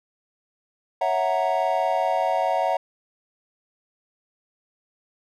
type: chord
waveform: triangle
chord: F# dominant seventh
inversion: second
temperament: equal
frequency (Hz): 554.4 / 659.3 / 740 / 932.3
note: C#5 / E5 / F#5 / A#5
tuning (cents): 0 / 0 / 0 / 0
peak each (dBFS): -26 / -23 / -22 / -25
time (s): 1.01-2.77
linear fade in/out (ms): 5
effects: none